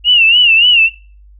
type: tone with vibrato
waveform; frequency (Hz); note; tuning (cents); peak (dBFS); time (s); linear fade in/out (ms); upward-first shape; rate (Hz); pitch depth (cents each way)
sine; 2800; F7; +4; -5; 0.04-0.9; 50; sine; 3.5; 110
effects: noise-tail reverb RT60 0.4 s tail -22 dB re dry + added 50 Hz sine -38 dBFS peak until 1.39 s